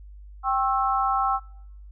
sine chord, C# diminished, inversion second, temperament equal with one note detuned, 784 / 1082.2 / 1318.5 Hz, G5 / C#6 / E6, 0 / -42 / 0 cents, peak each -24 / -26 / -25 dBFS, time 0.43-1.4 s, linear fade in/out 50 ms, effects noise-tail reverb RT60 0.8 s tail -25 dB re dry + added 50 Hz sine -41 dBFS peak until 1.91 s

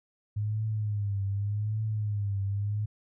sine tone with vibrato, 103.7 Hz, G#2, 2 cents flat, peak -27 dBFS, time 0.36-2.86 s, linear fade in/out 10 ms, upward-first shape triangle, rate 0.85 Hz, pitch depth 100 cents each way, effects none

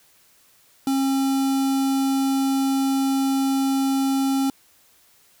square tone with notch filter, 270 Hz, C#4, 45 cents flat, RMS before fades -21 dBFS, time 0.87-4.5 s, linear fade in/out 2 ms, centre 2000 Hz, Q 1.1, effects white hiss -57 dBFS RMS until 5.4 s

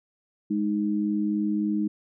sine tone pair together, 207.7 / 311.2 Hz, G#3 / D#4, 0 / 0 cents, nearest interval perfect fifth, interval 700 cents, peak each -25 / -26 dBFS, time 0.5-1.88 s, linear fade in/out 10 ms, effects none

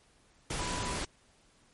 sine tone in noise, 987.8 Hz, B5, in tune, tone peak -39 dBFS, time 0.59-0.96 s, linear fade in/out 5 ms, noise pink, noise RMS -35 dBFS, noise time 0.5-1.05 s, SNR -7 dB, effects pink hiss -65 dBFS RMS until 1.73 s + MP3 48 kbps

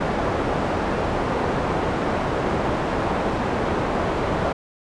white low-pass noise, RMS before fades -23 dBFS, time 0-4.53 s, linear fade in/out 10 ms, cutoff 820 Hz, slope 12 dB/octave, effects resampled to 22050 Hz

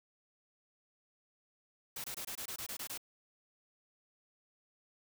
white noise bursts, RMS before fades -42 dBFS, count 10, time 1.96-2.977 s, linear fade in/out 5 ms, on 81 ms, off 23 ms, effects none

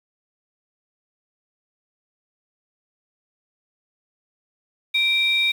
sine tone pair together, 2349 / 3729 Hz, D7 / A#7, 0 / 0 cents, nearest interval minor sixth, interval 800 cents, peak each -19 dBFS, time 4.94-5.52 s, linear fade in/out 10 ms, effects tanh soft clip ceiling -10 dBFS + 7-bit

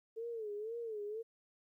sine tone with vibrato, 440 Hz, A4, in tune, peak -39 dBFS, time 0.16-1.23 s, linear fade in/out 20 ms, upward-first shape sine, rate 2 Hz, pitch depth 120 cents each way, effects 13-bit

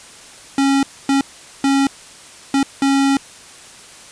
square tone bursts at uneven times, 274.5 Hz, C#4, 17 cents flat, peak -13 dBFS, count 5, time 0.58-0.83 / 1.09-1.21 / 1.64-1.87 / 2.54-2.63 / 2.82-3.17 s, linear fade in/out 2 ms, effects white hiss -40 dBFS RMS until 4.11 s + resampled to 22050 Hz

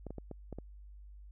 clicks, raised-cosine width 2 ms, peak -29 dBFS, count 6, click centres 0.067 / 0.106 / 0.183 / 0.313 / 0.527 / 0.586 s, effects added 50 Hz sine -49 dBFS peak until 1.31 s

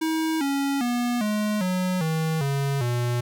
square tone with pitch steps, 319.5 / 278.1 / 242.1 / 210.8 / 183.5 / 159.75 / 139.07 / 121.07 Hz, D#4 / C#4 / B3 / G#3 / F#3 / D#3 / C#3 / B2, +46 / +6 / -34 / +26 / -14 / +46 / +6 / -34 cents, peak -23 dBFS, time 0.01-3.21 s, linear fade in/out 10 ms, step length 400 ms, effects none

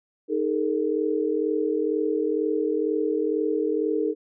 sine chord, D# suspended fourth, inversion none, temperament equal with one note detuned, 311.1 / 415.3 / 457.4 Hz, D#4 / G#4 / A#4, 0 / 0 / -33 cents, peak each -26 dBFS, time 0.28-4.15 s, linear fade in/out 50 ms, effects none

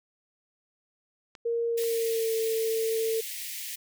clicks, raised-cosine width 0.2 ms, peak -28 dBFS, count 2, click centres 1.352 / 1.836 s
sine tone with pitch glide, 466.2 to 448.2 Hz, A#4 to A4, 0 to +32 cents, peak -25 dBFS, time 1.45-3.21 s, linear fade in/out 10 ms, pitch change -68 cents, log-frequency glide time 1.68-2.35 s
white high-pass noise, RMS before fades -37 dBFS, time 1.77-3.76 s, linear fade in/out 10 ms, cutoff 1800 Hz, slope 96 dB/octave
effects none

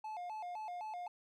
triangle tone with vibrato, 784 Hz, G5, in tune, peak -39 dBFS, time 0.04-1.08 s, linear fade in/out 5 ms, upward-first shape square, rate 3.9 Hz, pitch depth 170 cents each way, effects none

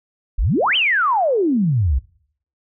sine exponential two-way sweep, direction up then down, 33.96 to 3200 to 58.8 Hz, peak -14 dBFS, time 0.38-1.99 s, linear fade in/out 10 ms, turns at 0.76 s, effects noise-tail reverb RT60 0.6 s tail -22 dB re dry

